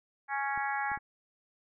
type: harmonic tone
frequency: 277.2 Hz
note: C#4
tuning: in tune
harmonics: 3 / 4 / 5 / 6 / 7 / 8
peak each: -33 / -40 / -40 / -36 / -40 / -43 dBFS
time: 0.28-0.99 s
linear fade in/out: 50 ms
type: clicks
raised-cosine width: 3 ms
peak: -36 dBFS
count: 3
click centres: 0.576 / 0.917 / 0.975 s
effects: none